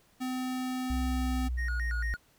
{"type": "tone", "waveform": "square", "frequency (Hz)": 255.6, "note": "C4", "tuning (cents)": -40, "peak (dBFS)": -32, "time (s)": [0.2, 1.49], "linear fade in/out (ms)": 20}
{"type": "tone with pitch glide", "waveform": "sine", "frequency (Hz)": [65.3, 57.84], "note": ["C2", "A#1"], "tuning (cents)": [-3, -13], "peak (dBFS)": -29, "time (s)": [0.9, 2.14], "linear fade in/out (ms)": 0, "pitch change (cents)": -210, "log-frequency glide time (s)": [1.06, 2.01]}
{"type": "tone with vibrato", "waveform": "triangle", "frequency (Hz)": 1640, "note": "G#6", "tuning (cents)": -22, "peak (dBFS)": -33, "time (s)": [1.57, 2.17], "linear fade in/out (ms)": 20, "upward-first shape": "square", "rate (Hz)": 4.4, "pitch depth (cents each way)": 220}
{"effects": ["pink hiss -65 dBFS RMS until 2.38 s"]}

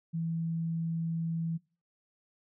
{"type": "tone", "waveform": "sine", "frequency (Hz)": 164.81, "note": "E3", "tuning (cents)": 0, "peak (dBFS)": -30, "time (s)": [0.13, 1.58], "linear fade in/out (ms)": 20, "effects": ["noise-tail reverb RT60 0.4 s tail -24 dB re dry"]}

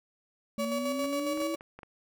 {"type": "linear sweep", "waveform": "sine", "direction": "up", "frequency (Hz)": [220, 330], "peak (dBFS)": -32, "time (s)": [0.58, 1.55], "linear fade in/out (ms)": 0}
{"type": "tone with tremolo", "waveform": "35% pulse", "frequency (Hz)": 568, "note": "C#5", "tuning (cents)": 42, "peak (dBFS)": -28, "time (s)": [0.58, 1.56], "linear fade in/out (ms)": 20, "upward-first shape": "square", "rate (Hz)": 7.3, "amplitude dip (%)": 40}
{"type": "clicks", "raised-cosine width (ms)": 0.5, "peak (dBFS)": -30, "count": 6, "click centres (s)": [1.043, 1.375, 1.417, 1.609, 1.79, 1.832]}
{"effects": []}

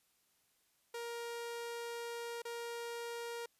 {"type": "tone with dropouts", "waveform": "sawtooth", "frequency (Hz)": 469.7, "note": "A#4", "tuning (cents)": 13, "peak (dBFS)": -37, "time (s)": [0.94, 3.46], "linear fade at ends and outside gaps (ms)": 5, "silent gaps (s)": [2.42, 2.451], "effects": ["white hiss -75 dBFS RMS until 3.59 s", "resampled to 32000 Hz"]}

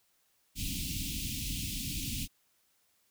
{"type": "band-stop noise", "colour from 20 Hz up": "pink", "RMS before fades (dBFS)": -36, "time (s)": [0.55, 2.28], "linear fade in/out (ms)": 50, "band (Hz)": [290, 2500], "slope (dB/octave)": 48, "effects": ["white hiss -72 dBFS RMS until 3.1 s"]}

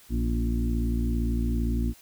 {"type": "harmonic tone with a mistuned harmonic", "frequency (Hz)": 57.6, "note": "A#1", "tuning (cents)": -20, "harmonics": [1, 2, 3, 4, 5, 6], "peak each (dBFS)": [-25, -33, -38, -30, -36, -39], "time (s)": [0.09, 1.94], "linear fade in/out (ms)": 50, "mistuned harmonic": 4, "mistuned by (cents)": 34, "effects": ["white hiss -54 dBFS RMS until 2.01 s"]}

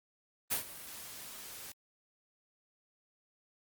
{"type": "noise with ADSR envelope", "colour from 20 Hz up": "white", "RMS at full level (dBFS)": -31, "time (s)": [0.5, 1.72], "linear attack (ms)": 21, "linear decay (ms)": 110, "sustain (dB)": -16, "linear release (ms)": 3, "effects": ["Opus 32 kbps"]}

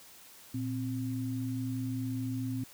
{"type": "tone pair together", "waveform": "sine", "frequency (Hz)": [116.2, 260.9], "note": ["A#2", "C4"], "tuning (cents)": [-5, -5], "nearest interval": "octave + major second", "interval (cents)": 1400, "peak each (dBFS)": [-35, -34], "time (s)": [0.54, 2.64], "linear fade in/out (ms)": 5, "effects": ["white hiss -54 dBFS RMS until 2.73 s"]}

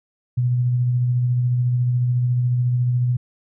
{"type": "tone with tremolo", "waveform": "sine", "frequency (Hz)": 123.47, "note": "B2", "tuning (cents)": 0, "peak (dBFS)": -15, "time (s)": [0.37, 3.17], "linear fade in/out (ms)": 10, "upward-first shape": "sine", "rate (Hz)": 14, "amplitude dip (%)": 25, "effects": []}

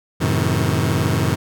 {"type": "chord", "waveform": "sawtooth", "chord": "F# diminished seventh", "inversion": "none", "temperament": "just", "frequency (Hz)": [92.5, 111, 133.2, 159.84], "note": ["F#2", "A2", "C3", "Eb3"], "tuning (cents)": [0, 16, 31, 47], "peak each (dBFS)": -18, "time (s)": [0.2, 1.36], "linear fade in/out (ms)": 20, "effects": []}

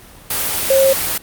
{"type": "tone in noise", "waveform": "sine", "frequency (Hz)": 538, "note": "C5", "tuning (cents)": 48, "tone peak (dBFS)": -9, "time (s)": [0.7, 0.93], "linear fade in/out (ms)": 5, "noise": "white", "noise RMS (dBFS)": -19, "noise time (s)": [0.3, 1.18], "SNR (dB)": 7, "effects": ["pink hiss -41 dBFS RMS until 1.22 s", "Opus 32 kbps"]}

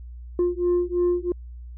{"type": "beating tone pair", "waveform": "sine", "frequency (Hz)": [351.5, 354.5], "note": ["F4", "F4"], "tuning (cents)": [11, 26], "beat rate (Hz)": 3, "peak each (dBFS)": -21, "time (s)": [0.39, 1.32], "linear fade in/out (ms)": 2, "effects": ["tanh soft clip ceiling -16 dBFS", "added 60 Hz sine -36 dBFS peak until 1.77 s"]}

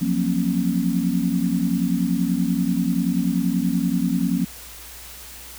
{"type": "chord", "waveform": "sine", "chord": "Gb major seventh", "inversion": "third", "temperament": "equal with one note detuned", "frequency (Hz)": [174.61, 185, 233.1, 270.7], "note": ["F3", "Gb3", "Bb3", "Db4"], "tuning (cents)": [0, 0, 0, -41], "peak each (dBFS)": -24, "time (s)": [0.01, 4.45], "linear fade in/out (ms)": 10, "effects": ["added 60 Hz sine -45 dBFS peak until 5.58 s", "white hiss -40 dBFS RMS until 5.58 s"]}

